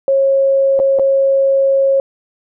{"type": "tone with dropouts", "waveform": "sine", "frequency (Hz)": 544, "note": "C#5", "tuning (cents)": -33, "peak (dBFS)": -9, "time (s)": [0.08, 2], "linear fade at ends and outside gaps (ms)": 1, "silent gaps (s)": [[0.792, 0.799], [0.988, 0.995]], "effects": []}